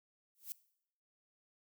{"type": "noise with exponential growth", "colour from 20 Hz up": "violet", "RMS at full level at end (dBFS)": -39, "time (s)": [0.35, 0.52], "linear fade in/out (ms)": 0, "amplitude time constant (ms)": 35, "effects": ["noise-tail reverb RT60 0.7 s tail -20 dB re dry"]}